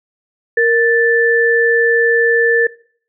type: tone pair together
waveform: sine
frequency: 466.2 / 1760 Hz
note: A#4 / A6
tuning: 0 / 0 cents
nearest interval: octave + major seventh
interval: 2300 cents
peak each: -12 dBFS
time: 0.57-2.67 s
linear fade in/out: 5 ms
effects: noise-tail reverb RT60 0.5 s tail -21 dB re dry